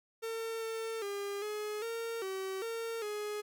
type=tone with pitch steps; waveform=45% pulse; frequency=452.7 / 449.5 / 402.5 / 421.9 / 459.3 / 382.3 / 457.2 / 418.7 Hz; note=A4 / A4 / G4 / G#4 / A#4 / G4 / A#4 / G#4; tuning=+49 / +37 / +46 / +27 / -26 / -43 / -34 / +14 cents; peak=-36 dBFS; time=0.22-3.42 s; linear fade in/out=20 ms; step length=400 ms; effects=none